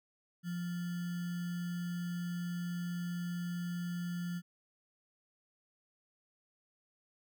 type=tone with sample-and-hold; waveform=sine; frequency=174.7 Hz; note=F3; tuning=1 cent sharp; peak=-35 dBFS; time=0.43-4.42 s; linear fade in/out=50 ms; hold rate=1575 Hz; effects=none